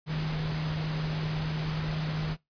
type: tone in noise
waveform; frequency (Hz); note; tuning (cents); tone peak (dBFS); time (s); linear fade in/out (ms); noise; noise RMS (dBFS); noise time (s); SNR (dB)
sine; 155.56; D#3; 0; -29; 0.06-2.37; 50; pink; -37; 0.06-2.37; +5
effects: noise-tail reverb RT60 0.2 s tail -23 dB re dry + resampled to 11025 Hz